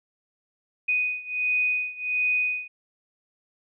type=beating tone pair; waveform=sine; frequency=2489 / 2490.4 Hz; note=D#7 / D#7; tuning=0 / +1 cents; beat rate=1.4 Hz; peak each=-25 / -27 dBFS; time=0.88-2.68 s; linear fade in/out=10 ms; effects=none